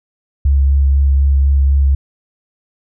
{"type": "tone with vibrato", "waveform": "sine", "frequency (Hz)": 69, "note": "C#2", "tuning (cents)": -7, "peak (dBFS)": -8, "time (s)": [0.45, 1.95], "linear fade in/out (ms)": 5, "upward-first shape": "sine", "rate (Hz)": 4, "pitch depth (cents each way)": 16, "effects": []}